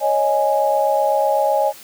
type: chord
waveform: sine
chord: C# suspended second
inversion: none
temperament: equal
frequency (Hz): 554.4 / 622.3 / 830.6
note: C#5 / D#5 / G#5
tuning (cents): 0 / 0 / 0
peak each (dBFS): -19 / -19 / -18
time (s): 0-1.73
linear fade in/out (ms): 50
effects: white hiss -41 dBFS RMS until 1.83 s + high-pass 150 Hz 12 dB/octave

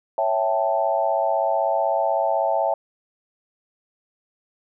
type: chord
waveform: sine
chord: A dominant seventh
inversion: first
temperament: equal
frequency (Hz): 554.4 / 659.3 / 784 / 880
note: C#5 / E5 / G5 / A5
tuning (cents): 0 / 0 / 0 / 0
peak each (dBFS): -25 / -22 / -25 / -25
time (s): 0.18-2.74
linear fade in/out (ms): 2
effects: none

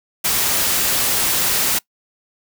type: noise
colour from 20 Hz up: white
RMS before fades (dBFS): -18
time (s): 0.24-1.79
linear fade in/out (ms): 10
effects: noise-tail reverb RT60 0.1 s tail -22 dB re dry

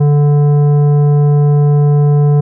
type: tone with tanh clipping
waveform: sine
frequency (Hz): 146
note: D3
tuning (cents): -10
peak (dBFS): -8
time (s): 0-2.41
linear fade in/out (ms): 10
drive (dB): 11
effects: none

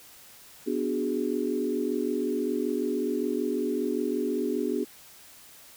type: chord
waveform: sine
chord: G# half-diminished seventh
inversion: first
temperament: equal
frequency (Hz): 246.9 / 293.7 / 370 / 415.3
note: B3 / D4 / F#4 / G#4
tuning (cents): 0 / 0 / 0 / 0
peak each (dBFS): -31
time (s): 0.66-4.85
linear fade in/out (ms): 20
effects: white hiss -51 dBFS RMS until 5.76 s

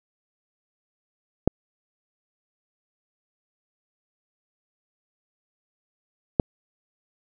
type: clicks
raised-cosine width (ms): 2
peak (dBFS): -3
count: 2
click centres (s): 1.476 / 6.398
effects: none

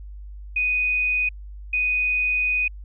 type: tone pair in turn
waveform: sine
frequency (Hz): 2489 / 2489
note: D#7 / D#7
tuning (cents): 0 / 0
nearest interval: unison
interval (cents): 0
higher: neither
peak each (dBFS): -19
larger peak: neither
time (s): 0.56-1.29 / 1.73-2.68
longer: second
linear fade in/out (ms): 5
effects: added 50 Hz sine -35 dBFS peak until 2.84 s

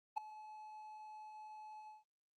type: tone with ADSR envelope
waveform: triangle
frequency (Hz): 858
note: A5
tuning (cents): -44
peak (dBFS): -30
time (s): 0.16-2.04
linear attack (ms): 16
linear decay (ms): 6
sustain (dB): -18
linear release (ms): 180
effects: Opus 24 kbps

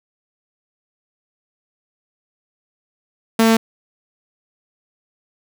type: tone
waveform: sawtooth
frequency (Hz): 225.1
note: A3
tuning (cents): +40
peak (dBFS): -7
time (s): 3.39-3.57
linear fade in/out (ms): 5
effects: none

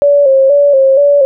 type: tone with vibrato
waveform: sine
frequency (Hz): 554.4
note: C#5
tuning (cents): 0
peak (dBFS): -4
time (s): 0.02-1.25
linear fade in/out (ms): 0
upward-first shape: square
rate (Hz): 2.1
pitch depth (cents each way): 57
effects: none

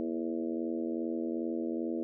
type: harmonic tone with a mistuned harmonic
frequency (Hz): 82.5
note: E2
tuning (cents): +2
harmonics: 3 / 4 / 5 / 6 / 7 / 8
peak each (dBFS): -36 / -34 / -41 / -42 / -45 / -48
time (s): 0-2.03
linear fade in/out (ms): 0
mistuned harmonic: 3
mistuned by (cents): -59
effects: none

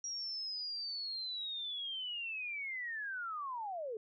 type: linear sweep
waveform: sine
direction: down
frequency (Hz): 5700 to 415.3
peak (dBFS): -38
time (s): 0.04-3.97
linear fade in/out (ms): 2
effects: none

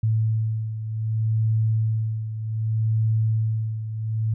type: beating tone pair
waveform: sine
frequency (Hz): 110.3 / 110.95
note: A2 / A2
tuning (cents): +5 / +15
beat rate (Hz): 0.65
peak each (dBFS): -21 / -27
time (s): 0.03-4.34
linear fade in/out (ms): 5
effects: none

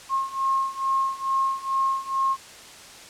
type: beating tone pair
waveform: sine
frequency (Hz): 1074 / 1076.3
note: C6 / C6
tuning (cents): +45 / +49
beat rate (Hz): 2.3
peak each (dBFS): -26 / -24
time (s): 0.09-2.37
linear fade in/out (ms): 50
effects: white hiss -44 dBFS RMS until 3.09 s + low-pass 8000 Hz 12 dB/octave

